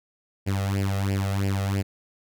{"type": "tone with flanger", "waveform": "sawtooth", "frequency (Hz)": 98, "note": "G2", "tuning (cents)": 0, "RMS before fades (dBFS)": -25, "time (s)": [0.46, 1.83], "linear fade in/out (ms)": 20, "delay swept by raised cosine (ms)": [0.39, 1.59], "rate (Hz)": 3, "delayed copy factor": 0.8, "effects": []}